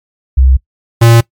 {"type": "tone pair in turn", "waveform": ["sine", "square"], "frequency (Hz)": [65.2, 116.17], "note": ["C2", "A#2"], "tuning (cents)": [-5, -6], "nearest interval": "minor seventh", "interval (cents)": 999, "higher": "second", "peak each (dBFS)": -3, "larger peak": "neither", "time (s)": [[0.37, 0.57], [1.01, 1.21]], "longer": "neither", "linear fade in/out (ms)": 10, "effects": ["noise-tail reverb RT60 0.1 s tail -21 dB re dry", "MP3 96 kbps"]}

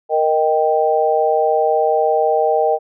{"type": "chord", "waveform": "sine", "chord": "Eb major", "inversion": "second", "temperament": "equal", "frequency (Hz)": [466.2, 622.3, 784], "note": ["Bb4", "Eb5", "G5"], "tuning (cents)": [0, 0, 0], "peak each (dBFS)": -17, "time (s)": [0.09, 2.79], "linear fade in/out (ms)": 50, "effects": []}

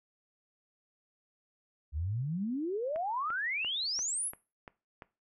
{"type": "exponential sweep", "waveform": "sine", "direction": "up", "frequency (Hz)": [68.8, 11770], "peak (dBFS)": -31, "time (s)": [1.92, 4.32], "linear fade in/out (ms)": 50}
{"type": "click train", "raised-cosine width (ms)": 0.5, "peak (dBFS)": -30, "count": 7, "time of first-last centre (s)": [2.96, 5.022], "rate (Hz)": 2.91}
{"effects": ["noise-tail reverb RT60 0.3 s tail -19 dB re dry"]}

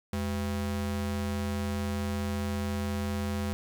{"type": "ring-modulated tone", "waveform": "square", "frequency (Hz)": 147.5, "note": "D3", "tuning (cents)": 8, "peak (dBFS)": -27, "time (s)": [0.13, 3.53], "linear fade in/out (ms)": 0, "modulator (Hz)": 62.3, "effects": ["10-bit"]}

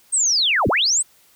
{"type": "linear two-way sweep", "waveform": "sine", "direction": "down then up", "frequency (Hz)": [8570, 38.64, 8570], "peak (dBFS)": -15, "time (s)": [0.12, 1.03], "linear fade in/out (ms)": 20, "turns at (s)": 0.68, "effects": ["white hiss -55 dBFS RMS until 1.35 s"]}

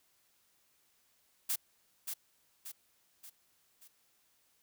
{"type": "noise with echo", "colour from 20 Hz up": "blue", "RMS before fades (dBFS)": -33, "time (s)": [1.49, 1.56], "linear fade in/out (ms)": 10, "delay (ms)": 580, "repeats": 4, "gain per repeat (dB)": -6, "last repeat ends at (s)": 3.88, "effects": ["white hiss -72 dBFS RMS until 4.62 s"]}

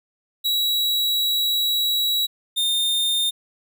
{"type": "tone pair in turn", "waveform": "45% pulse", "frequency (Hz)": [3887, 3635], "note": ["B7", "A#7"], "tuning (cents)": [-28, -44], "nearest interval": "minor second", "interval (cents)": 116, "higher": "first", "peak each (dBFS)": -19, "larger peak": "neither", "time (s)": [[0.44, 2.27], [2.56, 3.31]], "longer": "first", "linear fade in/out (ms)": 20, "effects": []}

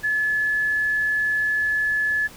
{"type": "tone", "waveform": "sine", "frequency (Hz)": 1717, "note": "A6", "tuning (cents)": -43, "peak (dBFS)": -19, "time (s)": [0.03, 2.28], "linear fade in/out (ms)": 20, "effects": ["pink hiss -44 dBFS RMS until 2.36 s"]}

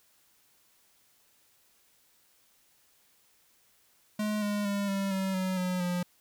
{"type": "tone with pitch steps", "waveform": "square", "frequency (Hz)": [211.5, 206.3, 201.3, 196.31, 191.5, 186.8, 182.22, 177.75], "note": ["G#3", "G#3", "G3", "G3", "G3", "F#3", "F#3", "F3"], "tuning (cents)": [32, -11, 46, 3, -40, 17, -26, 31], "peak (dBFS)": -29, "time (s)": [4.19, 6.03], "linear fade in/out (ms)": 5, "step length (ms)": 230, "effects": ["white hiss -66 dBFS RMS until 6.2 s"]}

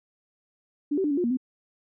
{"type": "tone with pitch steps", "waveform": "sine", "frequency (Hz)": [291, 384.1, 296.5, 282, 356.3, 236.6, 256.7], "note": ["D4", "G4", "D4", "C#4", "F4", "A#3", "C4"], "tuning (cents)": [-16, -35, 17, 30, 35, 26, -33], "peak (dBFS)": -22, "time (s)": [0.91, 1.372], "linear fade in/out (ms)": 10, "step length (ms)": 66, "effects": []}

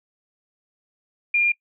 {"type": "tone", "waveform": "sine", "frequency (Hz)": 2405, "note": "D7", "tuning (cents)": 41, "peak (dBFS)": -16, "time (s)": [1.34, 1.52], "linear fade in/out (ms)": 5, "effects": ["noise-tail reverb RT60 0.1 s tail -22 dB re dry"]}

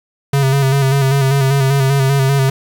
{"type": "tone with vibrato", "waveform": "square", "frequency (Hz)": 136.5, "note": "C#3", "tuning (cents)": -26, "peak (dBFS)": -11, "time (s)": [0.33, 2.5], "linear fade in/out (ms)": 5, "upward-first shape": "square", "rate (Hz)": 5.1, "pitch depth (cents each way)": 36, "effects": ["7-bit"]}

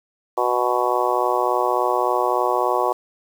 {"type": "harmonic tone", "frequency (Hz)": 123.47, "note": "B2", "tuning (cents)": 0, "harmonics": [3, 4, 5, 6, 7, 8, 9], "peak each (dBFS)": [-25, -25, -25, -25, -25, -25, -25], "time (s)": [0.37, 2.93], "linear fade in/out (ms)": 10, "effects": ["7-bit"]}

